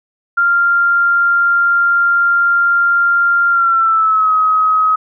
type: tone with pitch glide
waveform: sine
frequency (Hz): 1392 to 1269.1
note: F6 to D#6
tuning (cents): -6 to +34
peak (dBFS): -9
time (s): 0.37-4.96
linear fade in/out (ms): 10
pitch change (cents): -160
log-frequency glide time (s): 3.5-4.32
effects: none